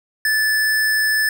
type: tone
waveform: square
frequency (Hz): 1743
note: A6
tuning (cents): -17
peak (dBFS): -16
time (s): 0.25-1.29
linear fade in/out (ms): 2
effects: none